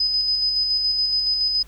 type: tone with tremolo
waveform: sine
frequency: 5020 Hz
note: D#8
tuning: 15 cents sharp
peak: -17 dBFS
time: 0-1.63 s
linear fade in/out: 5 ms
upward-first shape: square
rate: 7.1 Hz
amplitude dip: 30%
effects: added 50 Hz sine -43 dBFS peak until 1.67 s + pink hiss -53 dBFS RMS until 1.67 s